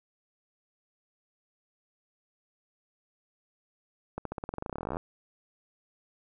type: accelerating click train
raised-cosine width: 1 ms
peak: -20 dBFS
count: 25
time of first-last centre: 4.18-4.969 s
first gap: 73 ms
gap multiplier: 0.92
effects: none